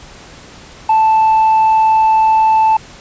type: tone with tanh clipping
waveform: sine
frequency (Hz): 879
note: A5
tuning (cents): -2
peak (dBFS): -8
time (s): 0.89-2.77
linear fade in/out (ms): 5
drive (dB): 1
effects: pink hiss -37 dBFS RMS until 3 s + resampled to 16000 Hz